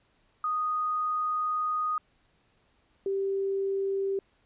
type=tone pair in turn; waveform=sine; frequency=1241 / 390.9 Hz; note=D#6 / G4; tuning=-5 / -5 cents; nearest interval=octave + minor sixth; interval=2000 cents; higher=first; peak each=-26 dBFS; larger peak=neither; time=0.44-1.98 / 3.06-4.19 s; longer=first; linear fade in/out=2 ms; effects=pink hiss -68 dBFS RMS until 4.45 s + resampled to 8000 Hz